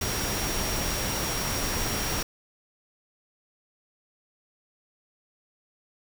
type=tone in noise; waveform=sine; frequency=5620 Hz; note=F8; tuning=10 cents sharp; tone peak=-35 dBFS; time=0.01-2.23 s; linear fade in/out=5 ms; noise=pink; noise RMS=-29 dBFS; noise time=0.01-2.23 s; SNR=-9 dB; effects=none